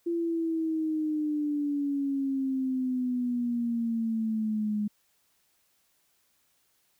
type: exponential sweep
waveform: sine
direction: down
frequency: 341.7 to 207.7 Hz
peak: -26 dBFS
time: 0.06-4.88 s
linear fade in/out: 10 ms
effects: white hiss -70 dBFS RMS until 6.99 s